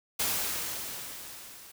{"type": "noise with level ramp", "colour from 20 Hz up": "white", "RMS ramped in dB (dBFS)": [-28, -50], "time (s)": [0.19, 1.72], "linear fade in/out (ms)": 10, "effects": []}